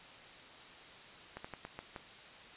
slowing click train, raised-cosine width 0.5 ms, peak -28 dBFS, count 6, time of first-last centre 1.37-1.962 s, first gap 75 ms, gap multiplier 1.23, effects white hiss -53 dBFS RMS until 2.56 s + resampled to 8000 Hz

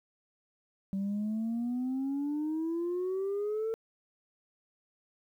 sine exponential sweep, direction up, 192.2 to 453.8 Hz, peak -28 dBFS, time 0.93-3.74 s, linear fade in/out 0 ms, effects tanh soft clip ceiling -28 dBFS + 11-bit

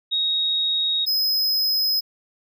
sine / square tone pair in turn, 3766 / 5085 Hz, A#7 / D#8, +17 / +37 cents, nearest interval perfect fourth, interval 520 cents, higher second, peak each -19 / -19 dBFS, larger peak neither, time 0.11-1.06 / 1.06-2.01 s, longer neither, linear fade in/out 20 ms, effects none

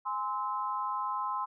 sine chord, Ab augmented, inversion none, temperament just, 830.6 / 1038.3 / 1297.8 Hz, Ab5 / C6 / E6, 0 / -14 / -27 cents, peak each -38 / -32 / -38 dBFS, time 0.05-1.46 s, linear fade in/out 20 ms, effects none

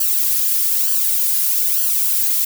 violet noise with flanger, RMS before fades -17 dBFS, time 0-2.45 s, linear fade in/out 5 ms, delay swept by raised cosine 0.66 to 2.46 ms, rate 1.1 Hz, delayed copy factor +0.85, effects none

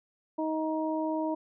harmonic tone, 314.7 Hz, D#4, 20 cents sharp, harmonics 1 / 2 / 3, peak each -30 / -33 / -35 dBFS, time 0.38-1.35 s, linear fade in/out 10 ms, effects none

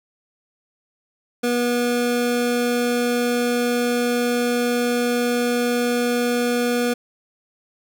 square tone pair together, 242 / 484 Hz, B3 / B4, -35 / -35 cents, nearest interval octave, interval 1200 cents, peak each -22 dBFS, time 1.43-6.94 s, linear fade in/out 10 ms, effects none

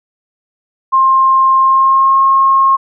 sine tone with pitch glide, 1060 to 1077.9 Hz, C6 to C#6, +22 to -49 cents, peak -6 dBFS, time 0.92-2.77 s, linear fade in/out 20 ms, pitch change +29 cents, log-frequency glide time 1.59-2.19 s, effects none

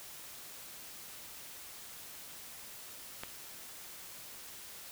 click, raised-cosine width 0.3 ms, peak -23 dBFS, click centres 3.235 s, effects white hiss -49 dBFS RMS until 4.91 s

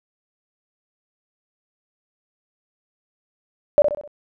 sine tone with echo, 588 Hz, D5, 2 cents sharp, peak -8 dBFS, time 3.78-3.82 s, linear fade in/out 0 ms, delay 64 ms, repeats 4, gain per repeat -7 dB, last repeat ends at 4.076 s, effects none

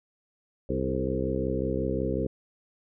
harmonic tone with a mistuned harmonic, 65.5 Hz, C2, 2 cents sharp, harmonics 1 / 2 / 3 / 4 / 5 / 6 / 7 / 8, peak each -34 / -34 / -34 / -34 / -34 / -34 / -34 / -34 dBFS, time 0.69-2.27 s, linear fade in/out 5 ms, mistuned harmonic 6, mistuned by +33 cents, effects none

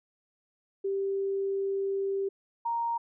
sine tone pair in turn, 392 / 932.3 Hz, G4 / A#5, 0 / 0 cents, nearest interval octave + minor third, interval 1500 cents, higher second, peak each -27 dBFS, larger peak neither, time 0.84-2.29 / 2.65-2.98 s, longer first, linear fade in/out 10 ms, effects none

